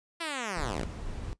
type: linear sweep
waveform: 5% pulse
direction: down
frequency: 344.1 to 36.59 Hz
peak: -21 dBFS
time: 0.2-0.85 s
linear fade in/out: 10 ms
type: noise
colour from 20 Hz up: brown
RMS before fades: -37 dBFS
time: 0.57-1.33 s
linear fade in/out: 0 ms
effects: noise-tail reverb RT60 0.1 s tail -18 dB re dry + resampled to 22050 Hz